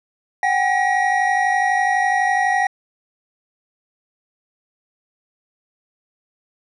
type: tone cluster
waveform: triangle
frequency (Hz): 748 / 800 / 1907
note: F#5 / G5 / A#6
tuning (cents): +19 / +35 / +39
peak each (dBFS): -18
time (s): 0.43-2.67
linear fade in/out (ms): 2
effects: resampled to 24000 Hz